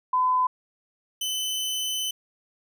sine / sawtooth tone pair in turn, 1012 / 3033 Hz, B5 / F#7, +42 / +42 cents, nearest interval octave + perfect fifth, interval 1900 cents, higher second, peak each -19 / -23 dBFS, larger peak first, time 0.13-0.47 / 1.21-2.11 s, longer second, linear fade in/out 5 ms, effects none

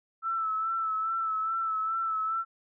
sine tone with vibrato, 1318.5 Hz, E6, in tune, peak -27 dBFS, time 0.22-2.45 s, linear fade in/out 50 ms, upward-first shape sine, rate 2.4 Hz, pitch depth 35 cents each way, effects none

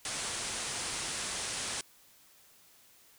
white low-pass noise, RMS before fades -37 dBFS, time 0.05-1.81 s, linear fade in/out 2 ms, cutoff 9900 Hz, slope 96 dB/octave, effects white hiss -61 dBFS RMS until 3.18 s

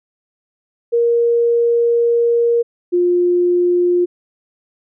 sine tone pair in turn, 470 / 353.6 Hz, A#4 / F4, +14 / +22 cents, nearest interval perfect fourth, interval 492 cents, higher first, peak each -11 dBFS, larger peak neither, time 0.92-2.63 / 2.92-4.06 s, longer first, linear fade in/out 20 ms, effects none

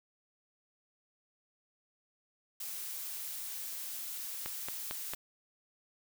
blue noise, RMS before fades -41 dBFS, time 2.6-5.15 s, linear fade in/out 5 ms
click train, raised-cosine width 0.3 ms, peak -22 dBFS, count 4, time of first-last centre 4.46-5.136 s, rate 4.44 Hz
effects none

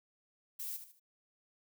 violet noise with echo, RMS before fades -41 dBFS, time 0.59-0.77 s, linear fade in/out 10 ms, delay 76 ms, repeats 3, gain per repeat -9 dB, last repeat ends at 0.998 s, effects none

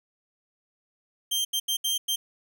sawtooth tone bursts at uneven times, 3149 Hz, G7, 7 cents sharp, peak -21 dBFS, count 5, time 1.31-1.45 / 1.53-1.6 / 1.68-1.77 / 1.84-1.98 / 2.08-2.16 s, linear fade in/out 10 ms, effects none

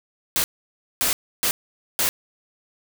white noise bursts at uneven times, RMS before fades -21 dBFS, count 4, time 0.36-0.44 / 1.01-1.13 / 1.43-1.51 / 1.99-2.09 s, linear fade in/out 0 ms, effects none

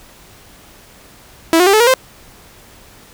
sawtooth tone with pitch steps, 328 / 359.8 / 394.6 / 432.8 / 474.7 / 520.7 Hz, E4 / F#4 / G4 / A4 / A#4 / C5, -9 / -48 / +11 / -29 / +31 / -8 cents, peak -4 dBFS, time 1.53-1.938 s, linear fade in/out 0 ms, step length 68 ms, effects pink hiss -43 dBFS RMS until 3.13 s

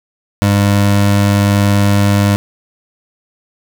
25% pulse tone, 101.1 Hz, G#2, 46 cents flat, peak -5 dBFS, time 0.42-2.36 s, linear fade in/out 0 ms, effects none

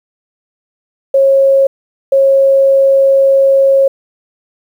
sine tone bursts at uneven times, 544 Hz, C#5, 33 cents flat, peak -5 dBFS, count 2, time 1.14-1.67 / 2.12-3.88 s, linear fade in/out 5 ms, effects 7-bit

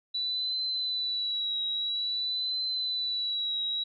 sine tone with vibrato, 3951 Hz, B7, in tune, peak -28 dBFS, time 0.14-3.84 s, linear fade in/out 10 ms, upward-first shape triangle, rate 0.5 Hz, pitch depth 51 cents each way, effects none

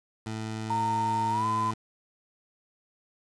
20% pulse tone, 110 Hz, A2, in tune, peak -27 dBFS, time 0.26-1.74 s, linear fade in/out 5 ms
sine tone with pitch glide, 919 to 1013.8 Hz, A#5 to B5, -25 to +45 cents, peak -25 dBFS, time 0.7-1.71 s, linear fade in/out 5 ms, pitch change +170 cents, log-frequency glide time 1.3-1.46 s
effects resampled to 22050 Hz + 8-bit

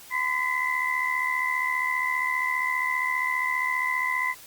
sine tone cluster, 1019 / 1977 / 2052 Hz, C6 / B6 / C7, -46 / +1 / -34 cents, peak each -28 dBFS, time 0.1-4.35 s, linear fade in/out 50 ms, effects white hiss -47 dBFS RMS until 4.46 s + Opus 48 kbps

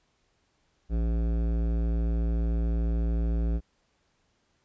sine tone with hard clipping, 56.8 Hz, A#1, 44 cents flat, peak -26 dBFS, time 0.89-3.61 s, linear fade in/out 50 ms, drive 15 dB, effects pink hiss -71 dBFS RMS until 4.64 s + resampled to 16000 Hz

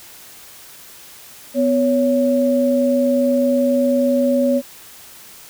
sine tone pair together, 250.2 / 559 Hz, B3 / C#5, +23 / +14 cents, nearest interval octave + major second, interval 1391 cents, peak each -16 dBFS, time 1.54-4.62 s, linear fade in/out 50 ms, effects white hiss -41 dBFS RMS until 5.49 s

